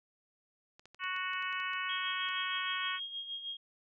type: clicks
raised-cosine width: 0.2 ms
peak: -37 dBFS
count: 11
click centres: 0.795 / 0.856 / 0.946 / 1.039 / 1.164 / 1.334 / 1.425 / 1.527 / 1.601 / 1.734 / 2.288 s
type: harmonic tone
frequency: 370 Hz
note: F#4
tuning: in tune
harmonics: 3 / 4 / 5 / 6 / 7 / 8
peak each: -39 / -40 / -41 / -42 / -42 / -43 dBFS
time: 0.99-3 s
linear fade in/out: 50 ms
type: tone with tremolo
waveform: sine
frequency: 3253 Hz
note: G#7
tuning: 37 cents flat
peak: -36 dBFS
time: 1.89-3.57 s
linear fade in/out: 5 ms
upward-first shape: sine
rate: 6.4 Hz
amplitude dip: 60%
effects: none